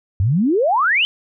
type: exponential sweep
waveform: sine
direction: up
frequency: 87.31 to 3136 Hz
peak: -13 dBFS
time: 0.2-1.05 s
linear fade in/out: 0 ms
effects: none